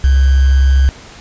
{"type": "tone with sample-and-hold", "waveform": "sine", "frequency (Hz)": 67, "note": "C2", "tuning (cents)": 42, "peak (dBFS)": -6, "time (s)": [0.04, 0.89], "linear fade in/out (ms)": 0, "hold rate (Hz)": 1575, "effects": ["pink hiss -36 dBFS RMS until 1.2 s", "resampled to 16000 Hz"]}